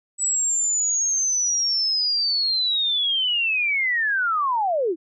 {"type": "linear sweep", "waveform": "sine", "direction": "down", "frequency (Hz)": [7902, 300], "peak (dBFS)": -19, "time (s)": [0.18, 4.96], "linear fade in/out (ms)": 50, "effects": []}